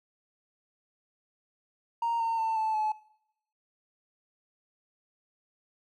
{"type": "tone with pitch steps", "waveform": "triangle", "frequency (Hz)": [930, 911.9, 894.2, 876.8, 859.7], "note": ["A#5", "A#5", "A5", "A5", "A5"], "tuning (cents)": [-4, -38, 28, -6, -40], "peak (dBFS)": -23, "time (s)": [2.02, 2.92], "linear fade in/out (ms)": 5, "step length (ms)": 180, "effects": ["noise-tail reverb RT60 0.8 s tail -24 dB re dry", "tanh soft clip ceiling -22 dBFS"]}